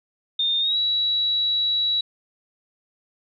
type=tone with pitch glide; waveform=sine; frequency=3639 to 3900 Hz; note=A#7 to B7; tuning=-42 to -23 cents; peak=-19 dBFS; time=0.39-2.01 s; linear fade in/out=5 ms; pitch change=+119 cents; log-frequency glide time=0.6-0.77 s; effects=none